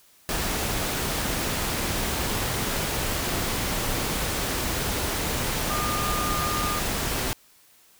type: tone in noise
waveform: sine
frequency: 1213 Hz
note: D#6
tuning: 44 cents flat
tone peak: -28 dBFS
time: 5.7-6.79 s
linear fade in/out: 0 ms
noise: pink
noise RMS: -27 dBFS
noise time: 0.29-7.33 s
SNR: -4 dB
effects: white hiss -57 dBFS RMS until 7.99 s